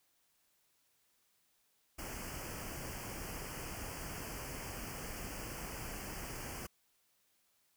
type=band-stop noise; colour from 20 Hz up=pink; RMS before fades=-44 dBFS; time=1.98-6.67 s; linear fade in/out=10 ms; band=3100 to 4600 Hz; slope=96 dB/octave; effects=white hiss -75 dBFS RMS until 7.76 s